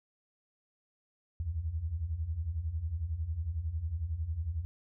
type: beating tone pair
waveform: sine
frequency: 73.42 / 84.42 Hz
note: D2 / E2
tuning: 0 / +42 cents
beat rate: 11 Hz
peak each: -38 / -33 dBFS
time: 1.4-4.65 s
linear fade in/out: 0 ms
effects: none